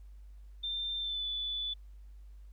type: tone with pitch glide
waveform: sine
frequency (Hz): 3584 to 3476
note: A7 to A7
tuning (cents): +31 to -22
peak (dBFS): -33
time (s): 0.63-1.74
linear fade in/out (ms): 10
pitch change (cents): -53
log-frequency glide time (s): 0.97-1.26
effects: added 50 Hz sine -48 dBFS peak until 2.52 s + pink hiss -75 dBFS RMS until 2.52 s